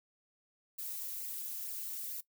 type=noise with flanger; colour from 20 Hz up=violet; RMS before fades=-41 dBFS; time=0.78-2.21 s; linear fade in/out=10 ms; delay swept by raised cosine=0.4 to 4.1 ms; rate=2.2 Hz; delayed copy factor=+0.75; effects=noise-tail reverb RT60 0.1 s tail -19 dB re dry